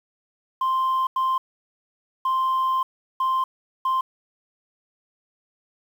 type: tone bursts at uneven times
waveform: sine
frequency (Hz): 1046.5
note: C6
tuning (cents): 0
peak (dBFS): -17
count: 5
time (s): 0.61-1.07 / 1.16-1.38 / 2.25-2.83 / 3.2-3.44 / 3.85-4.01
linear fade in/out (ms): 5
effects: tanh soft clip ceiling -18 dBFS + 8-bit